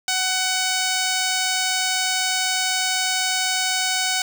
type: tone with notch filter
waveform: 5% pulse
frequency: 748 Hz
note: F#5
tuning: 19 cents sharp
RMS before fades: -22 dBFS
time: 0.08-4.22 s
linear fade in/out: 2 ms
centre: 11000 Hz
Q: 1.9
effects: 8-bit